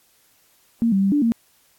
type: tone with pitch steps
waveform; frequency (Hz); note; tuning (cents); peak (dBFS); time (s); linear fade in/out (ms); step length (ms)
sine; 231.2 / 194.2 / 196 / 291.9 / 230.4; A#3 / G3 / G3 / D4 / A#3; -14 / -16 / 0 / -10 / -20; -15; 0.82-1.32; 0; 100
effects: white hiss -59 dBFS RMS until 1.78 s + AAC 64 kbps